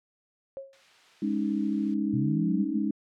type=tone with exponential decay; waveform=sine; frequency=543 Hz; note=C#5; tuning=36 cents flat; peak=-32 dBFS; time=0.57-0.82 s; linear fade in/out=0 ms; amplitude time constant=54 ms
type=noise; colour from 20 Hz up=blue; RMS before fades=-47 dBFS; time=0.73-1.94 s; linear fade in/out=0 ms
type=chord; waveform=sine; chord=Ab suspended fourth; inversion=none; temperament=equal; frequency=207.7 / 277.2 / 311.1 Hz; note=Ab3 / Db4 / Eb4; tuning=0 / 0 / 0 cents; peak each=-28 / -31 / -30 dBFS; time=1.22-2.91 s; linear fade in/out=5 ms
type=linear sweep; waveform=sine; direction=up; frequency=123.9 to 220.7 Hz; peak=-27 dBFS; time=2.13-2.78 s; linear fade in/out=10 ms
effects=low-pass 3000 Hz 12 dB/octave